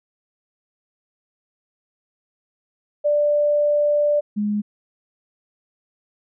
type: tone pair in turn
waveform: sine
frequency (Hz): 589 / 208.2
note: D5 / G#3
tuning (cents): +5 / +5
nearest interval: octave + tritone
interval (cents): 1800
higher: first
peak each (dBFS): -15 / -19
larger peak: first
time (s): 3.04-4.21 / 4.36-4.62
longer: first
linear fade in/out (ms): 20
effects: none